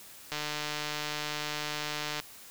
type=click train; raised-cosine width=0.2 ms; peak=-16 dBFS; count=283; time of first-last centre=0.32-2.2 s; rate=150 Hz; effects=white hiss -50 dBFS RMS until 2.5 s

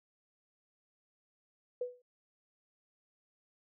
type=tone with exponential decay; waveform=sine; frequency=494 Hz; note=B4; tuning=in tune; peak=-30 dBFS; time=1.81-2.02 s; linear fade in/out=5 ms; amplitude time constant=45 ms; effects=none

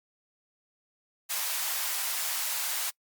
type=high-pass noise; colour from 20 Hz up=white; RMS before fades=-31 dBFS; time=1.29-2.91 s; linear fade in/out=20 ms; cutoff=670 Hz; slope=24 dB/octave; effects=noise-tail reverb RT60 0.1 s tail -25 dB re dry + Opus 48 kbps

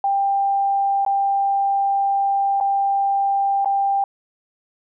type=tone with dropouts; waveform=sine; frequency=792 Hz; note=G5; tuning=18 cents sharp; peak=-16 dBFS; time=0.04-4.04 s; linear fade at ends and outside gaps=2 ms; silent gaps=1.05-1.063 / 2.602-2.609 / 3.647-3.657 s; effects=none

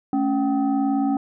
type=tone with frequency modulation; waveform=sine; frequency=277.2 Hz; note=C#4; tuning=in tune; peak=-18 dBFS; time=0.13-1.17 s; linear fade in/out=2 ms; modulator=496 Hz; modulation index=0.79; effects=none

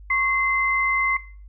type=tone pair together; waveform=sine; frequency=1095 / 2067 Hz; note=C#6 / C7; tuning=-22 / -22 cents; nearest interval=major seventh; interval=1100 cents; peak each=-25 / -19 dBFS; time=0.1-1.17 s; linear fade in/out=5 ms; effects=noise-tail reverb RT60 0.4 s tail -17 dB re dry + added 50 Hz sine -40 dBFS peak until 1.48 s

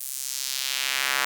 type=tone with high-pass filter sweep; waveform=square; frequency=66.7 Hz; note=C2; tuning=34 cents sharp; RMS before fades=-28 dBFS; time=0-1.25 s; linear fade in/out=5 ms; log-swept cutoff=10000 to 1400 Hz; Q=1.2; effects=none

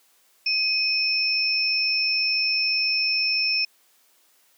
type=tone pair together; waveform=sine; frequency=2515 / 5329 Hz; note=D#7 / E8; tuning=+18 / +18 cents; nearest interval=octave + minor second; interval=1300 cents; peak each=-24 / -22 dBFS; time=0.46-3.65 s; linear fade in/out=5 ms; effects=white hiss -61 dBFS RMS until 4.57 s + high-pass 300 Hz 12 dB/octave

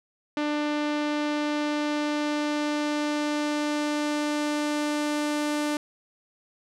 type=tone with low-pass filter sweep; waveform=sawtooth; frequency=297.2 Hz; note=D4; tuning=21 cents sharp; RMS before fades=-27 dBFS; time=0.37-5.77 s; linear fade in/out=2 ms; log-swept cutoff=3800 to 9900 Hz; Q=0.85; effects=none

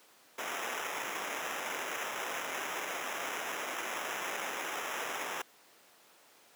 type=noise with sample-and-hold; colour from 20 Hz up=white; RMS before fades=-37 dBFS; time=0.38-5.42 s; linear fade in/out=5 ms; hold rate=4410 Hz; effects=pink hiss -60 dBFS RMS until 6.55 s + high-pass 400 Hz 12 dB/octave

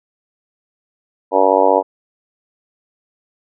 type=harmonic tone; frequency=95.8 Hz; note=G2; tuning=39 cents flat; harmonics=3 / 4 / 5 / 6 / 7 / 8 / 9 / 10; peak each=-22 / -21 / -16 / -16 / -18 / -22 / -17 / -19 dBFS; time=1.31-1.83 s; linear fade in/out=50 ms; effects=none

